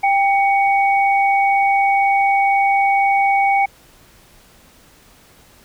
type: tone pair together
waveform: sine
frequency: 792.2 / 2239 Hz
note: G5 / C#7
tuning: +18 / +17 cents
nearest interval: octave + tritone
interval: 1799 cents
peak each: -13 / -19 dBFS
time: 0.03-3.66 s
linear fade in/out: 10 ms
effects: pink hiss -49 dBFS RMS until 5.64 s